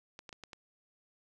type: clicks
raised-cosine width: 0.2 ms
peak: -29 dBFS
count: 5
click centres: 0.191 / 0.292 / 0.328 / 0.437 / 0.532 s
effects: none